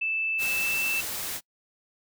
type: tone with pitch glide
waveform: sine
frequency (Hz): 2637 to 2655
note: E7 to E7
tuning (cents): 0 to +12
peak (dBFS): -25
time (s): 0.01-1.01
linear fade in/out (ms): 10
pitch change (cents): +12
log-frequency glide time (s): 0.55-0.76
type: noise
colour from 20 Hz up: white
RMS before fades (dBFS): -33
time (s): 0.38-1.41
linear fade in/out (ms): 50
effects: noise-tail reverb RT60 0.1 s tail -26 dB re dry